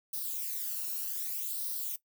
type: noise with flanger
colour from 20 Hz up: violet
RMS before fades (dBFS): -36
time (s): 0.13-1.96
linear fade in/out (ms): 5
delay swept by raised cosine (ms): 0.2 to 0.74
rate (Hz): 0.65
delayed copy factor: +0.65
effects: noise-tail reverb RT60 0.1 s tail -18 dB re dry